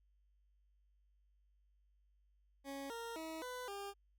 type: tone with pitch steps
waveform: 20% pulse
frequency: 276 / 463.4 / 320.7 / 499.7 / 400.2 Hz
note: C#4 / A#4 / E4 / B4 / G4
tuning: -7 / -10 / -48 / +20 / +36 cents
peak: -39 dBFS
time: 2.64-3.94 s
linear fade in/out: 50 ms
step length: 260 ms
effects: added 50 Hz sine -70 dBFS peak until 4.18 s